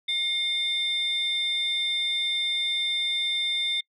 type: tone pair together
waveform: sine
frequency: 2135 / 3591 Hz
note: C7 / A7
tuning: +34 / +35 cents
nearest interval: major sixth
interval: 901 cents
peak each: -29 / -23 dBFS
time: 0.08-3.81 s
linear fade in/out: 10 ms
effects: noise-tail reverb RT60 0.1 s tail -25 dB re dry + tanh soft clip ceiling -20 dBFS